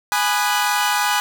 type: chord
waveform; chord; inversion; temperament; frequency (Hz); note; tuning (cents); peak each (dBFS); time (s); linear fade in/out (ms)
sawtooth; G# minor seventh; none; equal with one note detuned; 830.6 / 987.8 / 1224.5 / 1480; G#5 / B5 / D#6 / F#6; 0 / 0 / -28 / 0; -17 / -19 / -21 / -20; 0.12-1.2; 0
effects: none